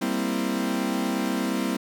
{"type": "chord", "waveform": "40% pulse", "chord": "C dominant seventh", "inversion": "second", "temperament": "equal", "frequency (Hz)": [196, 233.1, 261.6, 329.6], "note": ["G3", "Bb3", "C4", "E4"], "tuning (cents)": [0, 0, 0, 0], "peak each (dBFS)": [-29, -29, -28, -30], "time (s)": [0.01, 1.77], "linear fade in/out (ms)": 10, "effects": []}